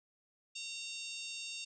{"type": "harmonic tone", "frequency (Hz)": 917, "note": "A#5", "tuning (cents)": -29, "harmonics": [3, 4, 5, 6, 7, 8, 9], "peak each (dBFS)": [-45, -47, -49, -51, -52, -53, -54], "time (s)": [0.55, 1.65], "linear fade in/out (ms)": 10, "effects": []}